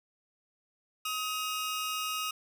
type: tone pair together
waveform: sawtooth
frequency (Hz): 1264 / 2828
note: D#6 / F7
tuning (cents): +27 / +21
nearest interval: octave + major second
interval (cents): 1394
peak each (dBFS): -30 / -33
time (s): 1.05-2.31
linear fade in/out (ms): 5
effects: none